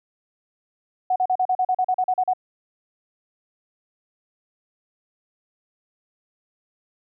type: tone bursts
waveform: sine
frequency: 740 Hz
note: F#5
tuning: in tune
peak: -17 dBFS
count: 13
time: 1.1-2.335 s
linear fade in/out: 5 ms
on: 59 ms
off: 39 ms
effects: none